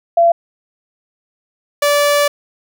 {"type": "tone pair in turn", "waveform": ["sine", "sawtooth"], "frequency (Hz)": [680, 580], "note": ["F5", "D5"], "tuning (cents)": [-46, -22], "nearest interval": "minor third", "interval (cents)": 276, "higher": "first", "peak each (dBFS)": -7, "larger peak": "neither", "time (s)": [[0.17, 0.32], [1.82, 2.28]], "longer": "second", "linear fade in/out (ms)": 5, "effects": []}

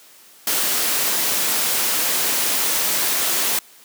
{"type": "noise", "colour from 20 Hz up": "white", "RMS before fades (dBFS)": -20, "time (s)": [0.47, 3.59], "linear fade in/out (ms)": 2, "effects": ["white hiss -48 dBFS RMS until 3.84 s", "high-pass 200 Hz 12 dB/octave"]}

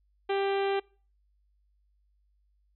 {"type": "harmonic tone", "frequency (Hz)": 394.2, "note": "G4", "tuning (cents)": 10, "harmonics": [1, 2, 3, 4, 5, 6, 7, 8, 9, 10], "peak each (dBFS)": [-27, -32, -41, -41, -44, -42, -45, -44, -51, -50], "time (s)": [0.29, 0.8], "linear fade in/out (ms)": 10, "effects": ["noise-tail reverb RT60 0.4 s tail -25 dB re dry", "added 50 Hz sine -66 dBFS peak until 2.75 s"]}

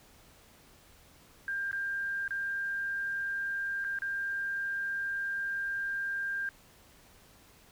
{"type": "tone with dropouts", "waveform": "sine", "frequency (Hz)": 1595, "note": "G6", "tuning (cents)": 30, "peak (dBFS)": -31, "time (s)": [1.48, 6.49], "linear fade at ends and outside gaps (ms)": 1, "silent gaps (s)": [[1.713, 1.729], [2.279, 2.307], [3.842, 3.847], [3.988, 4.02]], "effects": ["pink hiss -59 dBFS RMS until 7.71 s"]}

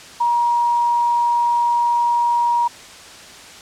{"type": "tone", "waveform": "sine", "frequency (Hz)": 950, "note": "A#5", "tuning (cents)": 33, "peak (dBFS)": -14, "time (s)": [0.2, 2.68], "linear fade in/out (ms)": 10, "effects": ["white hiss -39 dBFS RMS until 3.61 s", "low-pass 7000 Hz 12 dB/octave"]}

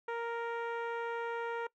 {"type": "tone with low-pass filter", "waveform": "10% pulse", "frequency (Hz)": 466.2, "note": "A#4", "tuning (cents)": 0, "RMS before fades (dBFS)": -37, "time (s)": [0.08, 1.67], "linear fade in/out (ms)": 5, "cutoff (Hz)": 1200, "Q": 0.58, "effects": ["noise-tail reverb RT60 0.1 s tail -22 dB re dry"]}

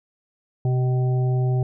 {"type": "harmonic tone with a mistuned harmonic", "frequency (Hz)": 127.7, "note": "C3", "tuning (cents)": -42, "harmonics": [1, 3, 5, 6], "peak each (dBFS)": [-18, -30, -37, -36], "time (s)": [0.65, 1.63], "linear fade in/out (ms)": 2, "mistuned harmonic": 5, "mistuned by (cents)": -38, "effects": []}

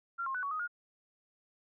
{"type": "tone with pitch steps", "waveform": "sine", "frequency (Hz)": [1379, 1068, 1491, 1123, 1251, 1428], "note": ["F6", "C6", "F#6", "C#6", "D#6", "F6"], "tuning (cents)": [-22, 35, 13, 22, 9, 38], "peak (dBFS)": -33, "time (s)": [0.18, 0.678], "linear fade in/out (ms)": 20, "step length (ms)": 83, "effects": []}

